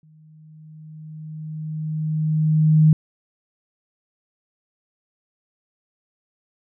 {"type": "tone with exponential growth", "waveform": "sine", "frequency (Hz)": 155.56, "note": "D#3", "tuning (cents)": 0, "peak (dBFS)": -9, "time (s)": [0.03, 2.93], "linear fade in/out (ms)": 2, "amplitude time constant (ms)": 630, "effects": []}